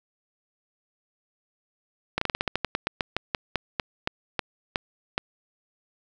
slowing click train, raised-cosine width 0.3 ms, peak -8 dBFS, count 20, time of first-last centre 2.18-5.179 s, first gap 34 ms, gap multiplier 1.15, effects none

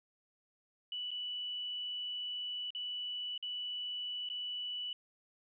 sine tone with dropouts, 2962 Hz, F#7, 1 cent sharp, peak -37 dBFS, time 0.92-4.93 s, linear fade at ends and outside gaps 2 ms, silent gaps 1.107-1.114 / 2.705-2.749 / 3.378-3.426 / 4.289-4.299 s, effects none

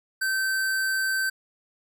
square tone, 1547 Hz, G6, 23 cents flat, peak -24 dBFS, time 0.21-1.3 s, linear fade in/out 10 ms, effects none

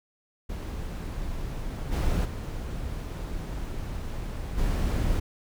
brown noise with level steps, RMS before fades -33 / -25 / -33 / -26 dBFS, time 0.49-5.2 s, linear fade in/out 10 ms, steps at 1.91 / 2.24 / 4.57 s, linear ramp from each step 20 ms, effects none

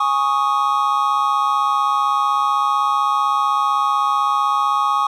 triangle chord, Ab suspended fourth, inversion none, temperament equal, 830.6 / 1108.7 / 1244.5 Hz, Ab5 / Db6 / Eb6, 0 / 0 / 0 cents, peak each -20 / -16 / -18 dBFS, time 0-5.07 s, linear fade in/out 5 ms, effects none

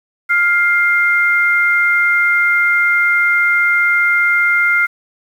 sine tone pair together, 1404.9 / 2105 Hz, F6 / C7, +10 / +10 cents, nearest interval perfect fifth, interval 700 cents, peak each -13 dBFS, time 0.29-4.87 s, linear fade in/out 20 ms, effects 7-bit

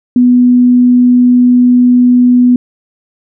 sine tone, 246.9 Hz, B3, in tune, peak -3 dBFS, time 0.16-2.56 s, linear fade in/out 2 ms, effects none

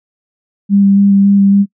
sine tone with vibrato, 198.8 Hz, G3, 25 cents sharp, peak -5 dBFS, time 0.69-1.66 s, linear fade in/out 50 ms, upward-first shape square, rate 3.6 Hz, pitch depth 10 cents each way, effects noise-tail reverb RT60 0.1 s tail -25 dB re dry

